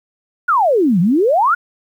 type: exponential two-way sweep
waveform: sine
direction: down then up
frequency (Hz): 1492 to 162.6 to 1492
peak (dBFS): -10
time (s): 0.48-1.55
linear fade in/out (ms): 10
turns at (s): 1
effects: 8-bit